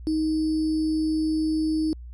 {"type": "tone with sample-and-hold", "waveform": "sine", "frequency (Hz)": 313.2, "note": "D#4", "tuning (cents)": 11, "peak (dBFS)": -21, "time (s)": [0.07, 1.93], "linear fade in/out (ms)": 0, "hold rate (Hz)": 4900, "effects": ["added 60 Hz sine -37 dBFS peak until 2.13 s", "low-pass 8000 Hz 12 dB/octave"]}